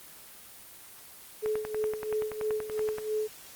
sine tone with tremolo, 430 Hz, A4, 40 cents flat, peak -26 dBFS, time 1.42-3.28 s, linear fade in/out 20 ms, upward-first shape sine, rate 3 Hz, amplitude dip 70%
click train, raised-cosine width 0.5 ms, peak -22 dBFS, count 17, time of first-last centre 1.46-2.984 s, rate 10.5 Hz
effects white hiss -49 dBFS RMS until 3.55 s + Opus 24 kbps

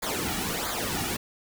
pink noise with flanger, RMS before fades -30 dBFS, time 0.02-1.17 s, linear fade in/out 10 ms, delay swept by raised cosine 0.35 to 1.95 ms, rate 1.5 Hz, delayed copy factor -0.75, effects none

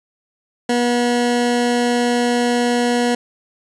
20% pulse tone, 241.6 Hz, B3, 38 cents flat, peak -10 dBFS, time 0.69-3.15 s, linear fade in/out 5 ms, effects resampled to 22050 Hz + 8-bit

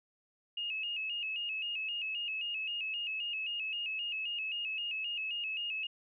sine tone with vibrato, 2715 Hz, F7, 50 cents flat, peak -34 dBFS, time 0.57-5.87 s, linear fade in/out 5 ms, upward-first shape square, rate 3.8 Hz, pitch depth 82 cents each way, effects none

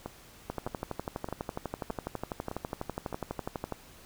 two click trains, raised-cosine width 1 ms, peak -19 / -22 dBFS, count 40 / 6, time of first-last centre 0.5-3.723 / 0.06-3.127 s, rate 12.1 / 1.63 Hz, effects pink hiss -54 dBFS RMS until 4.05 s

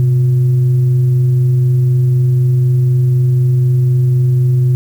sine tone with frequency modulation, 127.5 Hz, C3, 44 cents flat, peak -8 dBFS, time 0-4.75 s, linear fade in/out 0 ms, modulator 231 Hz, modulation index 0.2, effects 7-bit

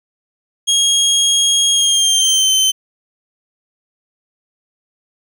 25% pulse tone with pitch glide, 3270 to 3086 Hz, G#7 to G7, -28 to -28 cents, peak -7 dBFS, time 0.67-2.72 s, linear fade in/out 20 ms, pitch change -100 cents, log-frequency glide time 1.71-2.51 s, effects none

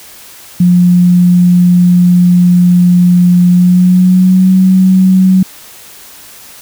sine tone with pitch glide, 177.8 to 187.29 Hz, F3 to F#3, +31 to +21 cents, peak -3 dBFS, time 0.6-5.43 s, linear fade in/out 5 ms, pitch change +90 cents, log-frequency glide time 3.49-4.51 s, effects white hiss -34 dBFS RMS until 6.61 s

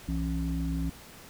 sine tone cluster, 62.9 / 167.7 / 273.5 Hz, B1 / E3 / C#4, +32 / +30 / -23 cents, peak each -31 / -32 / -34 dBFS, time 0.08-0.9 s, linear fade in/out 5 ms, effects pink hiss -49 dBFS RMS until 1.29 s

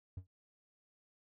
triangle tone with exponential decay, 92.5 Hz, F#2, in tune, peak -36 dBFS, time 0.17-0.27 s, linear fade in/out 5 ms, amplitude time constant 21 ms, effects none

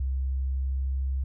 sine tone with pitch glide, 66 to 66.61 Hz, C2 to C2, +16 to +32 cents, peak -25 dBFS, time 0-1.24 s, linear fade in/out 5 ms, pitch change +16 cents, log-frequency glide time 0.13-1 s, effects none

